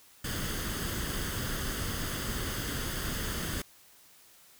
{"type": "noise with comb filter", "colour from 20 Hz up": "pink", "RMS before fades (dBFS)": -34, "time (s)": [0.24, 3.62], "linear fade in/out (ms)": 5, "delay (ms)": 0.62, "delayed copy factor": 0.55, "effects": ["white hiss -58 dBFS RMS until 4.59 s"]}